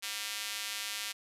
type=tone with high-pass filter; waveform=square; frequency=106.4 Hz; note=G#2; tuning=42 cents sharp; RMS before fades=-38 dBFS; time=0.02-1.13 s; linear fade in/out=20 ms; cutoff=2700 Hz; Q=0.94; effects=resampled to 32000 Hz